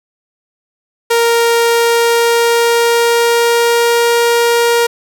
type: tone with pitch glide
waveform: sawtooth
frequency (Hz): 466.4 to 470.5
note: A#4 to A#4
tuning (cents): +1 to +16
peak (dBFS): -5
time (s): 1.1-4.87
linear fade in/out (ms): 10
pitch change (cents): +15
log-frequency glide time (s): 1.62-4.12
effects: none